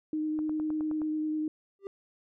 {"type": "tone with vibrato", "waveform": "sine", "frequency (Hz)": 308.5, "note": "D#4", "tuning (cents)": -15, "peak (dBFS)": -28, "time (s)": [0.13, 1.48], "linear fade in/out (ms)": 2, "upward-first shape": "triangle", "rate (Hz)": 10, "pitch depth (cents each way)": 15}
{"type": "click train", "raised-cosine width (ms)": 1, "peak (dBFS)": -30, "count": 7, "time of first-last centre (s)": [0.39, 1.018], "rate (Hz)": 9.56}
{"type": "tone with exponential growth", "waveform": "triangle", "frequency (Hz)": 395, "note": "G4", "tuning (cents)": 13, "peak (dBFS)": -30, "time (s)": [1.79, 1.87], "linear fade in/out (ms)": 1, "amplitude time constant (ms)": 16}
{"effects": []}